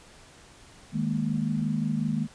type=chord; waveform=sine; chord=D# suspended fourth; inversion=none; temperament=equal; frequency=155.56 / 207.7 / 233.1 Hz; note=D#3 / G#3 / A#3; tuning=0 / 0 / 0 cents; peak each=-29 dBFS; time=0.92-2.28 s; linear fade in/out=50 ms; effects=pink hiss -52 dBFS RMS until 2.34 s + resampled to 22050 Hz